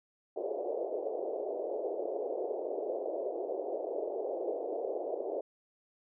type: band-pass noise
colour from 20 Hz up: pink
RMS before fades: -36 dBFS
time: 0.36-5.41 s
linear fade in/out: 5 ms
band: 370 to 670 Hz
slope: 48 dB/octave
effects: none